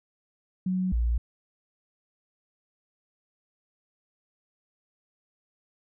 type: tone pair in turn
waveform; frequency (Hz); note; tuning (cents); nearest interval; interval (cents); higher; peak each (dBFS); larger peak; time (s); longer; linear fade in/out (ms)
sine; 185 / 58.41; F#3 / A#1; 0 / +4; octave + minor sixth; 1996; first; -24 / -22; second; 0.66-0.92 / 0.92-1.18; neither; 5
effects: none